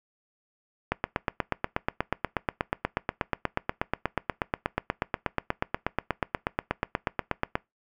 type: click train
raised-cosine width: 0.5 ms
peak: -9 dBFS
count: 56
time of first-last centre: 0.92-7.554 s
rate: 8.29 Hz
effects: noise-tail reverb RT60 0.2 s tail -23 dB re dry